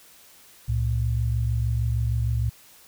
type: tone pair together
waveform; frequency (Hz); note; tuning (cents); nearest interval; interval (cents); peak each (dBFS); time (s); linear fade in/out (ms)
sine; 67.47 / 114; C#2 / A#2; -46 / -38; major sixth; 908; -25 / -23; 0.68-2.5; 10
effects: white hiss -52 dBFS RMS until 2.87 s